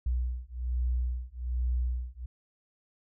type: beating tone pair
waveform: sine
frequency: 60.9 / 62.1 Hz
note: B1 / B1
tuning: -24 / +10 cents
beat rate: 1.2 Hz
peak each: -31 dBFS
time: 0.06-2.26 s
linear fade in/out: 5 ms
effects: none